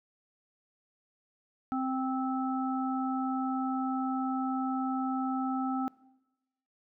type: harmonic tone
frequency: 261.6 Hz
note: C4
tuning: in tune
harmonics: 1 / 3 / 5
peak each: -30 / -35 / -37 dBFS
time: 1.72-5.88 s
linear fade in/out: 0 ms
effects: noise-tail reverb RT60 1.0 s tail -22 dB re dry